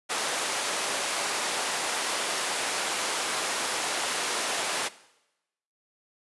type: high-pass noise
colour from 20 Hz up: pink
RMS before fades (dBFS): -29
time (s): 0.09-4.89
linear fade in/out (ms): 20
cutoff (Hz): 550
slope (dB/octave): 12
effects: noise-tail reverb RT60 0.9 s tail -18 dB re dry + resampled to 24000 Hz